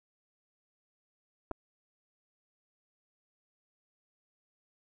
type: clicks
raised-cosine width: 1 ms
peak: -23 dBFS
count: 2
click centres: 1.512 / 1.515 s
effects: none